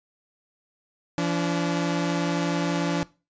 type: tone pair together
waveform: sawtooth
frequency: 170 / 288.4 Hz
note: F3 / D4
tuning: -46 / -31 cents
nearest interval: major sixth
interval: 915 cents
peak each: -22 dBFS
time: 1.18-3.03 s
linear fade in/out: 0 ms
effects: noise-tail reverb RT60 0.3 s tail -20 dB re dry + resampled to 16000 Hz